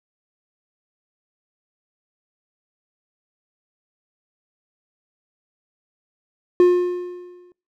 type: tone with exponential decay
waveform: triangle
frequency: 356.7 Hz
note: F4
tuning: 37 cents sharp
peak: -6 dBFS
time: 6.6-7.52 s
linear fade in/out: 1 ms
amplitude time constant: 200 ms
effects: noise-tail reverb RT60 0.3 s tail -24 dB re dry